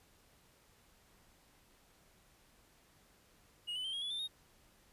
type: tone with pitch steps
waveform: triangle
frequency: 2879 / 3005 / 3136 / 3273 / 3416 / 3565 / 3721 Hz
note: F#7 / F#7 / G7 / G#7 / G#7 / A7 / A#7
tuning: -48 / +26 / 0 / -26 / +48 / +22 / -4 cents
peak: -36 dBFS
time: 3.67-4.279 s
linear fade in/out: 20 ms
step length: 87 ms
effects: pink hiss -67 dBFS RMS until 4.92 s + resampled to 32000 Hz